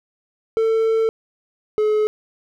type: tone pair in turn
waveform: triangle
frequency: 447.1 / 426.8 Hz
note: A4 / G#4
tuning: +28 / +47 cents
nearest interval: minor second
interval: 81 cents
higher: first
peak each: -13 dBFS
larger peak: neither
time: 0.57-1.09 / 1.78-2.07 s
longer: first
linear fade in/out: 0 ms
effects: none